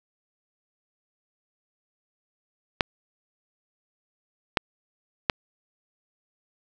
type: clicks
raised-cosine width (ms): 0.3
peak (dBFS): -3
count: 3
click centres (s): 2.808 / 4.572 / 5.298
effects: none